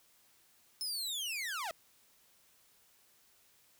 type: linear sweep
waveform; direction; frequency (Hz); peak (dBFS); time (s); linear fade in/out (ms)
sawtooth; down; 5274 to 607; -33; 0.81-1.71; 0
effects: white hiss -67 dBFS RMS until 3.79 s